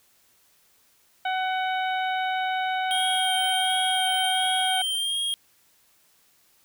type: harmonic tone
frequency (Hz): 749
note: F#5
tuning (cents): +21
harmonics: 1 / 2 / 3 / 4 / 5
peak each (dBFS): -25 / -31 / -35 / -37 / -39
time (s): 1.25-4.82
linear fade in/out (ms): 5
type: tone with vibrato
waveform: square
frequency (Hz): 3200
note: G7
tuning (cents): +35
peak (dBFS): -25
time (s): 2.91-5.34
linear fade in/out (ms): 0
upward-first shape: sine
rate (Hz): 1.4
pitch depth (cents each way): 32
effects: white hiss -62 dBFS RMS until 6.64 s